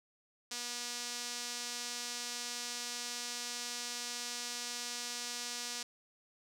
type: tone with band-pass filter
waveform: sawtooth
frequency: 241.7 Hz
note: B3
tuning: 37 cents flat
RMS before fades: -41 dBFS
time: 0.51-5.83 s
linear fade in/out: 5 ms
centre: 5900 Hz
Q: 1.5
effects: none